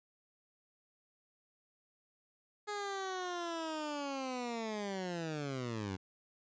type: linear sweep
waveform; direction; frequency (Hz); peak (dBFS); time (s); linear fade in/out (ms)
15% pulse; down; 419.3 to 90.8; -31; 2.67-5.97; 20
effects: resampled to 16000 Hz